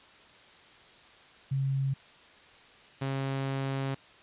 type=tone pair in turn; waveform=sine / sawtooth; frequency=135.6 / 135.6 Hz; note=C#3 / C#3; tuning=-38 / -38 cents; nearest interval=unison; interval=0 cents; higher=neither; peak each=-26 dBFS; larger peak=neither; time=1.51-1.94 / 3.01-3.95 s; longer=second; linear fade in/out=10 ms; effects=white hiss -55 dBFS RMS until 4.22 s + resampled to 8000 Hz